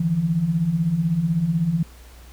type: beating tone pair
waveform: sine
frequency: 152.4 / 168.4 Hz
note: D#3 / E3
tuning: -36 / +37 cents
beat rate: 16 Hz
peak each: -25 / -19 dBFS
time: 0-1.83 s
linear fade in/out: 5 ms
effects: added 60 Hz sine -43 dBFS peak until 2.32 s + pink hiss -50 dBFS RMS until 2.32 s